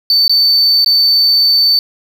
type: tone with dropouts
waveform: triangle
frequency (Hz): 4538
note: C#8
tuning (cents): +40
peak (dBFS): -6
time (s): 0.1-1.79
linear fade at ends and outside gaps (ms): 1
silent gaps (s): 0.28-0.295 / 0.846-0.861
effects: none